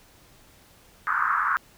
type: band-pass noise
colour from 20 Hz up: white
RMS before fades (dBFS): -24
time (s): 1.07-1.57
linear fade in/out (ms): 0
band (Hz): 1100 to 1500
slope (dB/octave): 48
effects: pink hiss -55 dBFS RMS until 1.77 s